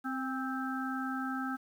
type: harmonic tone with a mistuned harmonic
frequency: 261.6 Hz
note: C4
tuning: in tune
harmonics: 1 / 3 / 5 / 6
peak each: -35 / -42 / -39 / -41 dBFS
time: 0.04-1.57 s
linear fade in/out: 20 ms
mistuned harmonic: 3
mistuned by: +34 cents
effects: 10-bit